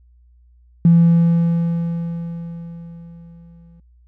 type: tone with exponential decay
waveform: triangle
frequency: 168.6 Hz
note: E3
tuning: 39 cents sharp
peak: -3 dBFS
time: 0.85-3.8 s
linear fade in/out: 2 ms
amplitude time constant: 640 ms
effects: tanh soft clip ceiling -5 dBFS + added 60 Hz sine -48 dBFS peak until 4.07 s